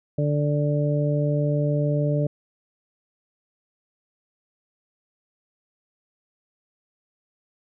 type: harmonic tone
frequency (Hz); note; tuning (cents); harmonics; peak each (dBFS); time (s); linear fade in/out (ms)
146.83; D3; 0; 1 / 2 / 3 / 4; -21 / -29 / -30 / -27; 0.18-2.27; 5
effects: none